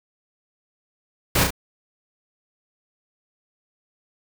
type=noise with echo; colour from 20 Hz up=pink; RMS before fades=-19 dBFS; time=1.35-1.44 s; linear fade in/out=5 ms; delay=33 ms; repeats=2; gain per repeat=-4 dB; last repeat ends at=1.506 s; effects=none